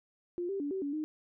sine tone with pitch steps, 351 / 392.9 / 287.6 / 382.8 / 284.8 / 307.9 Hz, F4 / G4 / D4 / G4 / C#4 / D#4, +9 / +4 / -36 / -41 / +47 / -18 cents, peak -32 dBFS, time 0.38-1.04 s, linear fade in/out 0 ms, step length 110 ms, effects none

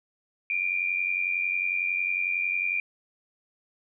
sine tone pair together, 2347 / 2438 Hz, D7 / D#7, -2 / -36 cents, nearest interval minor second, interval 66 cents, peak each -28 / -27 dBFS, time 0.5-2.8 s, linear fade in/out 2 ms, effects none

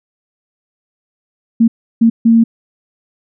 sine tone bursts at uneven times, 228.7 Hz, A#3, 33 cents flat, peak -5 dBFS, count 3, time 1.6-1.68 / 2.01-2.1 / 2.25-2.44 s, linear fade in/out 10 ms, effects none

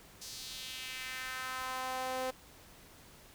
sawtooth tone with high-pass filter sweep, 258.1 Hz, C4, 23 cents flat, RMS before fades -40 dBFS, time 0.21-2.31 s, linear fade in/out 10 ms, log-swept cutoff 5400 to 520 Hz, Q 2, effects pink hiss -57 dBFS RMS until 3.34 s

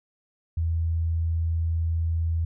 sine tone, 82.41 Hz, E2, in tune, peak -22 dBFS, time 0.57-2.45 s, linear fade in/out 5 ms, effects none

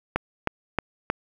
click train, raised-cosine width 0.5 ms, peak -7 dBFS, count 4, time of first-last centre 0.16-1.1 s, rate 3.19 Hz, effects 7-bit

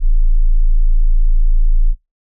sine tone, 27.66 Hz, A0, 10 cents sharp, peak -7 dBFS, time 0-1.95 s, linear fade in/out 50 ms, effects noise-tail reverb RT60 0.2 s tail -20 dB re dry

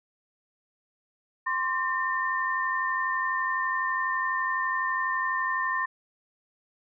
sine tone cluster, 1045 / 1137 / 1808 Hz, C6 / C#6 / A6, -2 / +44 / +47 cents, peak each -28 / -36 / -28 dBFS, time 1.46-5.86 s, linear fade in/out 10 ms, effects none

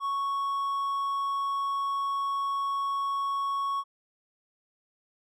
triangle tone, 1108.7 Hz, C#6, in tune, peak -25 dBFS, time 0-3.84 s, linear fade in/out 50 ms, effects none

